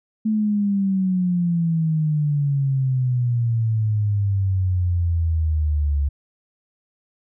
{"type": "exponential sweep", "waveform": "sine", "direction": "down", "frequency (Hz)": [219.3, 70], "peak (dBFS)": -17, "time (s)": [0.25, 6.09], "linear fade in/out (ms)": 10, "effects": []}